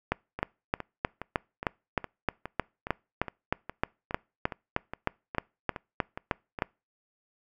two click trains, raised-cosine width 0.5 ms, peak -10 / -20 dBFS, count 22 / 16, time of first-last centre 0.12-6.622 / 0.39-6.588 s, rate 3.23 / 2.42 Hz, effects noise-tail reverb RT60 0.3 s tail -26 dB re dry

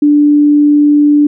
sine tone, 293.7 Hz, D4, in tune, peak -4 dBFS, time 0.02-1.27 s, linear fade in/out 5 ms, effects none

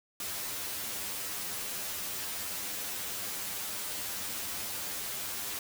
white noise with comb filter, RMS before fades -37 dBFS, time 0.2-5.59 s, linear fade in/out 2 ms, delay 10 ms, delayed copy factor +0.75, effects none

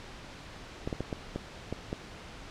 clicks, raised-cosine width 2 ms, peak -19 dBFS, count 7, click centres 0.875 / 0.928 / 1.006 / 1.128 / 1.36 / 1.726 / 1.929 s, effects pink hiss -46 dBFS RMS until 2.5 s + low-pass 5000 Hz 12 dB/octave

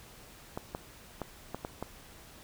clicks, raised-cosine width 1 ms, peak -21 dBFS, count 6, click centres 0.575 / 0.749 / 1.217 / 1.546 / 1.649 / 1.826 s, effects pink hiss -53 dBFS RMS until 2.43 s

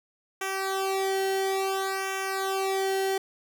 sawtooth tone with flanger, 385.7 Hz, G4, 28 cents flat, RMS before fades -28 dBFS, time 0.41-3.18 s, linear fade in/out 5 ms, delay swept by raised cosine 0.23 to 0.82 ms, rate 0.58 Hz, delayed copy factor -0.95, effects none

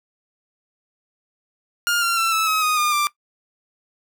sawtooth tone with pitch steps, 1412 / 1376.6 / 1342 / 1308.3 / 1275.5 / 1243.5 / 1212.3 / 1181.9 Hz, F6 / F6 / E6 / E6 / D#6 / D#6 / D#6 / D6, +19 / -25 / +31 / -13 / +43 / -1 / -45 / +11 cents, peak -14 dBFS, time 1.87-3.07 s, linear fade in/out 0 ms, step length 150 ms, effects noise-tail reverb RT60 0.1 s tail -18 dB re dry

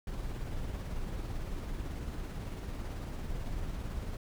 brown noise with tremolo, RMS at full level -36 dBFS, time 0.07-4.17 s, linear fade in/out 2 ms, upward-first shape triangle, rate 18 Hz, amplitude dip 35%, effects none

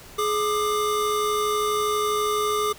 square tone pair together, 421.4 / 1192 Hz, G#4 / D6, +25 / +25 cents, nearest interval octave + tritone, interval 1800 cents, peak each -25 dBFS, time 0.18-2.73 s, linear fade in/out 10 ms, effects pink hiss -45 dBFS RMS until 2.78 s

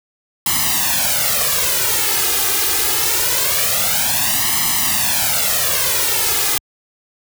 white noise with flanger, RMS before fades -17 dBFS, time 0.46-6.58 s, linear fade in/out 2 ms, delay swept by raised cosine 0.98 to 2.48 ms, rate 0.24 Hz, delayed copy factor +0.95, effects high-pass 60 Hz 12 dB/octave

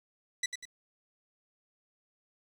15% pulse tone with echo, 1975.5 Hz, B6, in tune, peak -22 dBFS, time 0.43-0.46 s, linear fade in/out 5 ms, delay 97 ms, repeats 2, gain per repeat -7 dB, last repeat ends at 0.654 s, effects low-pass 10000 Hz 12 dB/octave + 10-bit

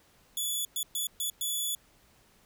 10% pulse tone bursts at uneven times, 3432 Hz, A7, 44 cents flat, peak -22 dBFS, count 5, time 0.37-0.65 / 0.76-0.83 / 0.95-1.07 / 1.2-1.3 / 1.41-1.75 s, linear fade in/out 2 ms, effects pink hiss -63 dBFS RMS until 2.45 s

